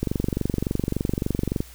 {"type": "click train", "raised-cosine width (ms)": 3, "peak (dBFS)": -10, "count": 38, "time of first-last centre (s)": [0.03, 1.604], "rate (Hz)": 23.5, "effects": ["added 60 Hz sine -45 dBFS peak until 1.74 s", "white hiss -48 dBFS RMS until 1.74 s"]}